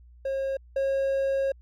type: tone pair in turn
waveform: triangle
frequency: 540 / 543 Hz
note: C#5 / C#5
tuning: -45 / -36 cents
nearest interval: unison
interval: 9 cents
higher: second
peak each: -24 / -21 dBFS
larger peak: second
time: 0.25-0.57 / 0.76-1.52 s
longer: second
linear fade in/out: 5 ms
effects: added 60 Hz sine -49 dBFS peak until 1.61 s